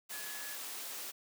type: tone in noise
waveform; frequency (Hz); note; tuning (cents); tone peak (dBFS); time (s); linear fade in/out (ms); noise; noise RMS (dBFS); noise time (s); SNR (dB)
sine; 1697; G#6; +37; -48; 0.11-0.56; 20; white; -43; 0.09-1.12; -8
effects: high-pass 300 Hz 12 dB/octave